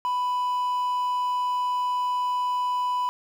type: tone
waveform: triangle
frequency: 992 Hz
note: B5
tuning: 7 cents sharp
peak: -21 dBFS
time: 0.05-3.09 s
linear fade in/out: 0 ms
effects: 8-bit